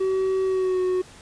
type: tone with pitch glide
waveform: triangle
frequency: 379.8 to 367.9 Hz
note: F#4 to F#4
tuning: +45 to -10 cents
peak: -18 dBFS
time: 0-1.02 s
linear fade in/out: 10 ms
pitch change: -55 cents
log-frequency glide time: 0.45-0.81 s
effects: pink hiss -47 dBFS RMS until 1.21 s + resampled to 22050 Hz